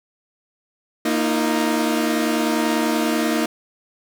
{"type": "chord", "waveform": "sawtooth", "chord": "Bb suspended fourth", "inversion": "none", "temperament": "equal with one note detuned", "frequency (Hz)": [233.1, 311.1, 341.4], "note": ["Bb3", "Eb4", "F4"], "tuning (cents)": [0, 0, -39], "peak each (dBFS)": [-18, -17, -23], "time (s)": [1.05, 3.46], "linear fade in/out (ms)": 5, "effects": []}